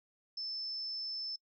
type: tone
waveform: sine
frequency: 5274 Hz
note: E8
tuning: in tune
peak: -37 dBFS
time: 0.37-1.36 s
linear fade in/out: 5 ms
effects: noise-tail reverb RT60 0.1 s tail -25 dB re dry